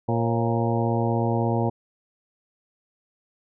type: harmonic tone with a mistuned harmonic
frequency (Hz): 116.54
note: A#2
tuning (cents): 0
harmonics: 1 / 2 / 3 / 4 / 5 / 6 / 7 / 8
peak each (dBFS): -24 / -27 / -29 / -30 / -31 / -32 / -32 / -33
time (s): 0.08-1.7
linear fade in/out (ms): 10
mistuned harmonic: 5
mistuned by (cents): -82
effects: none